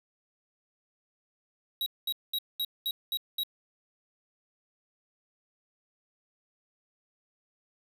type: tone bursts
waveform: square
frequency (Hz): 3839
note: B7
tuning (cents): -50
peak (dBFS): -29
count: 7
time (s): 1.81-3.434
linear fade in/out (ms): 2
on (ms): 52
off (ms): 210
effects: none